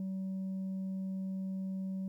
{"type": "tone", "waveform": "sine", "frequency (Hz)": 190.3, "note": "F#3", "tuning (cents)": 49, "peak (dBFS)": -32, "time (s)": [0, 2.08], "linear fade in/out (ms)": 2, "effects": ["tanh soft clip ceiling -34 dBFS", "12-bit"]}